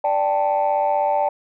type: chord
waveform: sine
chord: D suspended fourth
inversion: none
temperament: equal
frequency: 587.3 / 784 / 880 Hz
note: D5 / G5 / A5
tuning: 0 / 0 / 0 cents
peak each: -20 dBFS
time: 0.04-1.29 s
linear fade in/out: 5 ms
effects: tanh soft clip ceiling -11 dBFS